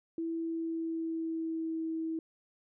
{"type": "tone with pitch glide", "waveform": "sine", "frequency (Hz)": [329.6, 323.2], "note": ["E4", "E4"], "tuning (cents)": [0, -34], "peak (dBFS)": -32, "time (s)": [0.18, 2.19], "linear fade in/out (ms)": 2, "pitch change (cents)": -34, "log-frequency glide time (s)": [0.34, 1.84], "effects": []}